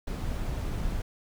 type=noise; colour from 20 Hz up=brown; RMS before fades=-31 dBFS; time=0.07-1.02 s; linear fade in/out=5 ms; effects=none